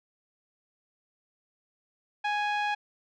sawtooth tone with low-pass filter, 830.6 Hz, G#5, in tune, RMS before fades -29 dBFS, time 2.24-2.75 s, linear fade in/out 10 ms, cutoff 2700 Hz, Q 1.3, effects none

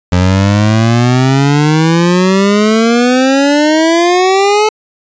25% pulse exponential sweep, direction up, 88.5 to 434.1 Hz, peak -3 dBFS, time 0.12-4.69 s, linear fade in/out 5 ms, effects resampled to 16000 Hz

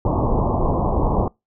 pink low-pass noise, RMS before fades -19 dBFS, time 0.05-1.28 s, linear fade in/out 2 ms, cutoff 1100 Hz, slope 96 dB/octave, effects noise-tail reverb RT60 0.2 s tail -25 dB re dry

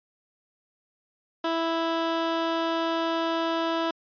15% pulse tone, 329.6 Hz, E4, in tune, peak -18 dBFS, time 1.44-3.91 s, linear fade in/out 5 ms, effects resampled to 11025 Hz

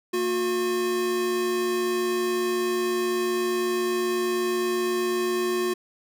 square tone pair together, 230.1 / 360.8 Hz, A#3 / F#4, -22 / -44 cents, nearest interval minor sixth, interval 778 cents, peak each -34 / -24 dBFS, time 0.13-5.74 s, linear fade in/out 10 ms, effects none

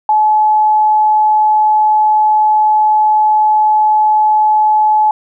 sine tone, 856 Hz, A5, 48 cents flat, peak -7 dBFS, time 0.09-5.11 s, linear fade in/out 2 ms, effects none

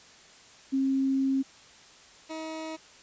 sine / 20% pulse tone pair in turn, 268.6 / 318 Hz, C4 / D#4, +46 / +38 cents, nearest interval minor third, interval 292 cents, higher second, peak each -23 / -30 dBFS, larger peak first, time 0.72-1.43 / 2.29-2.77 s, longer first, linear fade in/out 20 ms, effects white hiss -53 dBFS RMS until 3.02 s + resampled to 16000 Hz

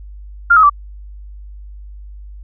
sine tone with pitch steps, 1396.9 / 1273.6 / 1161.2 Hz, F6 / D#6 / D6, 0 / +40 / -20 cents, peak -5 dBFS, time 0.5-0.698 s, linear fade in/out 10 ms, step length 66 ms, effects added 50 Hz sine -31 dBFS peak until 2.43 s

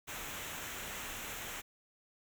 pink noise with comb filter, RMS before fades -43 dBFS, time 0.07-1.62 s, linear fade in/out 20 ms, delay 0.21 ms, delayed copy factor -0.6, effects none

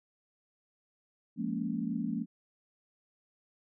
sine chord, Bb minor seventh, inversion second, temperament just, 174.81 / 209.8 / 233.1 / 279.7 Hz, F3 / Ab3 / Bb3 / Db4, +2 / +18 / 0 / +16 cents, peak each -38 / -36 / -35 / -38 dBFS, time 1.36-2.26 s, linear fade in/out 50 ms, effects none

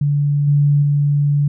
sine tone with level steps, 144.5 Hz, D3, 28 cents flat, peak -13 / -10 / -12 dBFS, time 0.01-1.48 s, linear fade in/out 5 ms, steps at 0.47 / 0.82 s, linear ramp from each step 10 ms, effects none

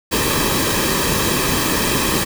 pink noise with comb filter, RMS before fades -18 dBFS, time 0.11-2.25 s, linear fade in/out 20 ms, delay 1.4 ms, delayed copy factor -0.6, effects none

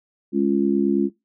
sine chord, Db major, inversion second, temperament just, 207.9 / 277.2 / 346.5 Hz, Ab3 / Db4 / F4, +2 / 0 / -14 cents, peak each -21 dBFS, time 0.32-1.1 s, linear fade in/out 50 ms, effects noise-tail reverb RT60 0.2 s tail -19 dB re dry

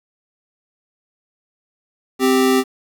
square tone pair together, 260 / 392 Hz, C4 / G4, -11 / 0 cents, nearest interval perfect fifth, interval 711 cents, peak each -16 dBFS, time 2.19-2.64 s, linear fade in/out 50 ms, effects 7-bit

